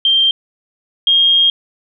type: tone pair in turn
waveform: sine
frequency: 3166 / 3236 Hz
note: G7 / G#7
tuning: +17 / -46 cents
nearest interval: unison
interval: 37 cents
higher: second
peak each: -9 / -8 dBFS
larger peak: second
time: 0.05-0.31 / 1.07-1.5 s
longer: second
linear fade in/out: 2 ms
effects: none